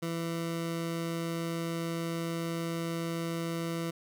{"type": "tone", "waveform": "20% pulse", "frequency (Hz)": 166.7, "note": "E3", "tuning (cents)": 20, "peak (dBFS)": -27, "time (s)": [0.02, 3.91], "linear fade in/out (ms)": 10, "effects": []}